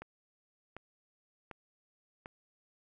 click train, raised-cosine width 0.5 ms, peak -29 dBFS, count 4, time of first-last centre 0.02-2.259 s, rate 1.34 Hz, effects none

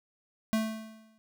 square tone with exponential decay, 220 Hz, A3, in tune, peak -24 dBFS, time 0.53-1.18 s, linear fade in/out 0 ms, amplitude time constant 140 ms, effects none

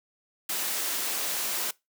white high-pass noise, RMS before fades -30 dBFS, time 0.49-1.71 s, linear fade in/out 5 ms, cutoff 270 Hz, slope 12 dB/octave, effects noise-tail reverb RT60 0.2 s tail -22 dB re dry

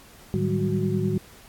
sine tone cluster, 107.9 / 152.3 / 188.6 / 198.3 / 369.3 Hz, A2 / D#3 / F#3 / G3 / F#4, -33 / -37 / +33 / +20 / -3 cents, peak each -28 dBFS, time 0.34-1.18 s, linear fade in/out 0 ms, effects pink hiss -50 dBFS RMS until 1.48 s + AAC 64 kbps

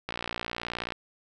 click train, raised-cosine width 0.3 ms, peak -16 dBFS, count 50, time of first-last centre 0.09-0.922 s, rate 58.9 Hz, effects none

